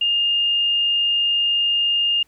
sine tone, 2823 Hz, F7, 18 cents sharp, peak -16 dBFS, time 0.01-2.23 s, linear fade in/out 5 ms, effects pink hiss -61 dBFS RMS until 2.27 s

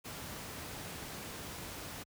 pink noise, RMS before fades -44 dBFS, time 0.04-2.04 s, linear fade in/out 20 ms, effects high-pass 60 Hz 12 dB/octave

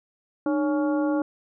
harmonic tone with a mistuned harmonic, 280.3 Hz, C#4, 19 cents sharp, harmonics 1 / 2 / 3 / 4 / 5, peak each -22 / -28 / -34 / -38 / -38 dBFS, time 0.46-1.22 s, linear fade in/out 2 ms, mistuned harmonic 1, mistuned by +130 cents, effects none

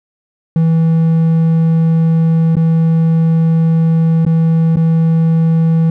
triangle tone with dropouts, 163.1 Hz, E3, 18 cents flat, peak -6 dBFS, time 0.56-5.9 s, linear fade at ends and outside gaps 2 ms, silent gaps 2.555-2.567 / 4.251-4.264 / 4.759-4.769 s, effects none

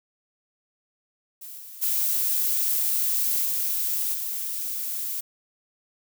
violet noise with level steps, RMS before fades -40 / -42 / -24 / -26 / -30 dBFS, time 1.41-5.21 s, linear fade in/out 10 ms, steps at 1.59 / 1.81 / 3.44 / 4.13 s, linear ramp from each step 20 ms, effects none

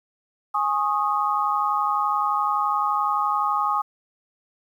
sine chord, Ab suspended fourth, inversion none, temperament equal with one note detuned, 830.6 / 1092.8 / 1244.5 Hz, Ab5 / Db6 / Eb6, 0 / -25 / 0 cents, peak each -25 / -25 / -23 dBFS, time 0.54-3.82 s, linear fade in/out 10 ms, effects 9-bit

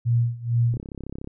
sine tone with tremolo, 118.3 Hz, A#2, 26 cents sharp, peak -16 dBFS, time 0.05-0.78 s, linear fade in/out 20 ms, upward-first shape sine, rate 2.2 Hz, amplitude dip 90%
click train, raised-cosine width 3 ms, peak -22 dBFS, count 19, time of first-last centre 0.74-1.274 s, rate 33.7 Hz
effects none

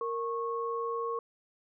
sine tone pair together, 463.9 / 1097.6 Hz, A#4 / C#6, -8 / -17 cents, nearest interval octave + minor third, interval 1491 cents, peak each -33 / -34 dBFS, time 0.01-1.19 s, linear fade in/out 2 ms, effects none

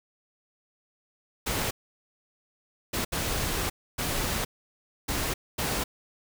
pink noise bursts at uneven times, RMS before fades -29 dBFS, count 6, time 1.46-1.71 / 2.93-3.05 / 3.12-3.7 / 3.98-4.45 / 5.08-5.34 / 5.58-5.84 s, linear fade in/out 10 ms, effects none

